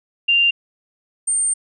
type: tone pair in turn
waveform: sine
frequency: 2787 / 8747 Hz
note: F7 / C#9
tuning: -4 / -24 cents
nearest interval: octave + minor sixth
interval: 1980 cents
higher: second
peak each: -12 / -16 dBFS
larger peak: first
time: 0.28-0.51 / 1.27-1.54 s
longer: second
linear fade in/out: 10 ms
effects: none